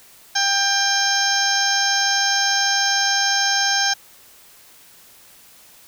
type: harmonic tone with a mistuned harmonic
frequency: 794 Hz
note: G5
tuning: 22 cents sharp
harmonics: 1 / 2 / 3 / 4 / 5 / 6 / 7 / 8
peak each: -24 / -21 / -33 / -28 / -28 / -30 / -22 / -24 dBFS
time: 0.35-3.94 s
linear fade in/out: 10 ms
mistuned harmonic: 7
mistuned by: -65 cents
effects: white hiss -48 dBFS RMS until 5.87 s